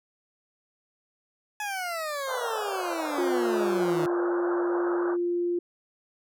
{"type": "exponential sweep", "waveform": "20% pulse", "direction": "down", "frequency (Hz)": [853, 153.9], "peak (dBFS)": -25, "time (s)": [1.6, 4.06], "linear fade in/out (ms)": 2}
{"type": "band-pass noise", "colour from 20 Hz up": "pink", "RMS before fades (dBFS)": -34, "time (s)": [2.26, 5.17], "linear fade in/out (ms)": 50, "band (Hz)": [460, 1600], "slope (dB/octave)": 96}
{"type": "tone with pitch glide", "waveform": "sine", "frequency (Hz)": [355.8, 349.1], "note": ["F4", "F4"], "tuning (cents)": [32, -1], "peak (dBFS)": -24, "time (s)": [3.18, 5.59], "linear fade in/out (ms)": 5, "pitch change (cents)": -33, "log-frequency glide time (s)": [3.52, 4.1]}
{"effects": []}